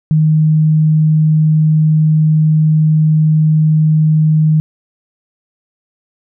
sine tone, 155.56 Hz, D#3, in tune, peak -7 dBFS, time 0.11-4.6 s, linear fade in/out 0 ms, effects none

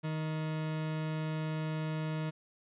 40% pulse tone, 156.5 Hz, D#3, 10 cents sharp, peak -32 dBFS, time 0.03-2.31 s, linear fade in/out 20 ms, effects resampled to 8000 Hz + 12-bit

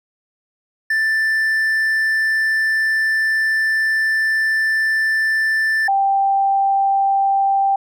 triangle / sine tone pair in turn, 1769 / 785.9 Hz, A6 / G5, +9 / +4 cents, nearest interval octave + major second, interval 1405 cents, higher first, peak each -13 dBFS, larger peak neither, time 0.9-5.88 / 5.88-7.76 s, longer first, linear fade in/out 5 ms, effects none

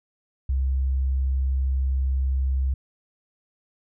sine tone, 66.2 Hz, C2, 21 cents sharp, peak -20 dBFS, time 0.49-2.74 s, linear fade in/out 5 ms, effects none

